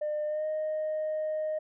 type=tone with pitch glide; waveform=sine; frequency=602 to 619.6 Hz; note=D5 to D#5; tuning=+43 to -7 cents; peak=-27 dBFS; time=0.01-1.59 s; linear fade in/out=10 ms; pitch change=+50 cents; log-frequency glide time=0.26-0.46 s; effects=tanh soft clip ceiling -26 dBFS